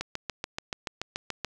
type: click train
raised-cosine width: 0.2 ms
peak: -14 dBFS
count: 11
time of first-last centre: 0.01-1.447 s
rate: 6.96 Hz
effects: none